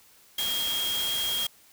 sine tone in noise, 3250 Hz, G#7, 38 cents flat, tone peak -27 dBFS, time 0.38-1.47 s, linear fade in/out 5 ms, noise white, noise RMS -33 dBFS, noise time 0.38-1.47 s, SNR +3 dB, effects white hiss -57 dBFS RMS until 1.72 s

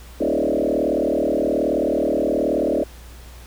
sine tone with frequency modulation, 440 Hz, A4, in tune, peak -17 dBFS, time 0.2-2.84 s, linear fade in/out 10 ms, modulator 38.8 Hz, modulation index 4.9, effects added 60 Hz sine -39 dBFS peak until 3.46 s + pink hiss -46 dBFS RMS until 3.46 s

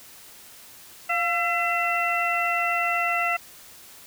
harmonic tone with a mistuned harmonic, 674 Hz, E5, 38 cents sharp, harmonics 1 / 2 / 3 / 4, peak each -27 / -27 / -27 / -27 dBFS, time 1.09-3.37 s, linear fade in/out 10 ms, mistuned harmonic 1, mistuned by +65 cents, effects white hiss -47 dBFS RMS until 4.06 s

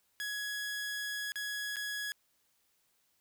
sawtooth tone with dropouts, 1674 Hz, G#6, 13 cents sharp, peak -32 dBFS, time 0.2-2.12 s, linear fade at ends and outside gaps 0 ms, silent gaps 1.32-1.357 / 1.759-1.767 s, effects white hiss -74 dBFS RMS until 3.2 s

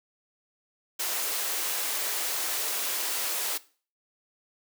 white high-pass noise, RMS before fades -30 dBFS, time 0.99-3.58 s, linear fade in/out 10 ms, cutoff 340 Hz, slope 24 dB/octave, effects noise-tail reverb RT60 0.4 s tail -19 dB re dry

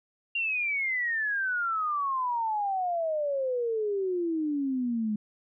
sine exponential sweep, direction down, 2794 to 208 Hz, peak -26 dBFS, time 0.35-5.16 s, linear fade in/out 5 ms, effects none

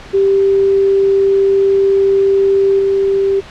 sine tone with level steps, 391.9 Hz, G4, in tune, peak -8 / -10 dBFS, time 0.13-3.41 s, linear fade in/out 20 ms, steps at 2.79 s, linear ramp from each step 2 ms, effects pink hiss -34 dBFS RMS until 3.5 s + low-pass 4000 Hz 12 dB/octave

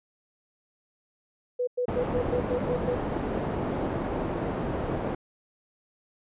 sine tone bursts, 493.9 Hz, B4, in tune, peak -24 dBFS, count 8, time 1.59-2.955 s, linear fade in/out 10 ms, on 84 ms, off 99 ms
white low-pass noise, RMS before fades -30 dBFS, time 1.88-5.15 s, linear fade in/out 5 ms, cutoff 530 Hz, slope 12 dB/octave
effects resampled to 8000 Hz

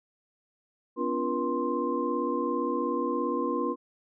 sine tone cluster, 250.7 / 288 / 346 / 480.4 / 1049 Hz, B3 / D4 / F4 / B4 / C6, +26 / -34 / -16 / -48 / +4 cents, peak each -33 / -33 / -32 / -32 / -32 dBFS, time 0.96-3.76 s, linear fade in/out 50 ms, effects none

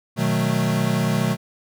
square chord, B dominant seventh, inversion none, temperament equal, 123.47 / 155.56 / 185 / 220 Hz, B2 / D#3 / F#3 / A3, 0 / 0 / 0 / 0 cents, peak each -25 dBFS, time 0.16-1.37 s, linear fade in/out 50 ms, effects none

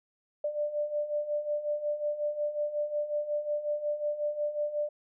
sine beating tone pair, 589 / 594.5 Hz, D5 / D5, +5 / +21 cents, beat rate 5.5 Hz, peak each -35 / -30 dBFS, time 0.44-4.89 s, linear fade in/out 5 ms, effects none

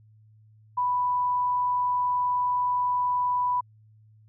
sine tone, 989 Hz, B5, 2 cents sharp, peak -22 dBFS, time 0.77-3.61 s, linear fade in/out 10 ms, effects added 108 Hz sine -53 dBFS peak until 4.28 s

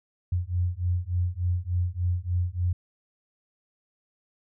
sine beating tone pair, 87.31 / 90.71 Hz, F2 / F#2, 0 / -34 cents, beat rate 3.4 Hz, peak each -27 dBFS, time 0.32-2.73 s, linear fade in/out 5 ms, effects none

